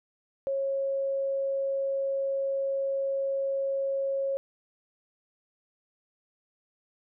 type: tone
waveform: sine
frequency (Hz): 546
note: C#5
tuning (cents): -26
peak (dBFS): -26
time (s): 0.47-4.37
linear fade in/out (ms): 0
effects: none